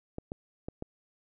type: clicks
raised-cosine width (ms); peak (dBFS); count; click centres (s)
2; -23; 4; 0.184 / 0.319 / 0.685 / 0.824
effects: none